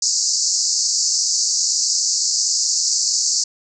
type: band-pass noise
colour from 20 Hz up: white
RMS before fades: -19 dBFS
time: 0.02-3.44 s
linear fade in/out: 5 ms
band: 4500 to 7400 Hz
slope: 96 dB/octave
effects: none